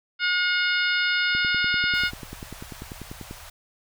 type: harmonic tone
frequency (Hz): 720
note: F#5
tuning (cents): -47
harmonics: 2 / 3 / 4 / 5 / 6 / 7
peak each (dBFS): -23 / -27 / -29 / -31 / -33 / -34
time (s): 0.19-2.11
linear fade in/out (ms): 50
type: click train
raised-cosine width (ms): 3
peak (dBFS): -23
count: 21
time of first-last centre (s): 1.35-3.311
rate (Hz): 10.2
type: band-stop noise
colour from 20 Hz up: pink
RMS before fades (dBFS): -43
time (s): 1.94-3.5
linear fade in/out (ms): 5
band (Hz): 110 to 620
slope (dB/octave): 24
effects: none